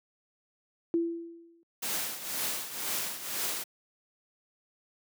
sine tone with exponential decay, 336.2 Hz, E4, 34 cents sharp, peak -22 dBFS, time 0.94-1.63 s, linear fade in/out 0 ms, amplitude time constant 150 ms
white noise with tremolo, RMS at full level -31 dBFS, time 1.82-3.64 s, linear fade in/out 10 ms, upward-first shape triangle, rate 2 Hz, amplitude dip 75%
effects high-pass 150 Hz 12 dB/octave

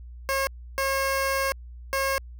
15% pulse tone bursts at uneven times, 541 Hz, C#5, 42 cents flat, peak -17 dBFS, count 3, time 0.29-0.47 / 0.78-1.52 / 1.93-2.18 s, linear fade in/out 0 ms, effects added 60 Hz sine -39 dBFS peak until 2.39 s

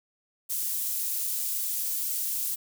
pink high-pass noise, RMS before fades -30 dBFS, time 0.49-2.56 s, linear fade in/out 20 ms, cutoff 11000 Hz, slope 12 dB/octave, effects none

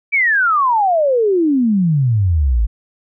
sine exponential sweep, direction down, 2348 to 50.6 Hz, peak -11 dBFS, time 0.12-2.67 s, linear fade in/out 20 ms, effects none

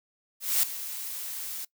blue noise with ADSR envelope, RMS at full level -22 dBFS, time 0.4-1.65 s, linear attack 230 ms, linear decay 5 ms, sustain -14 dB, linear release 6 ms, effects noise-tail reverb RT60 0.1 s tail -21 dB re dry

